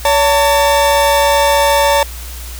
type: tone pair together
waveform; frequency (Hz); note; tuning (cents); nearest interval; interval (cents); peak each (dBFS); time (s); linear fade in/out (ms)
40% pulse; 568 / 901.6; C#5 / A5; +42 / +42; minor sixth; 800; -11; 0.05-2.03; 2
effects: added 60 Hz sine -26 dBFS peak until 2.59 s + white hiss -32 dBFS RMS until 2.59 s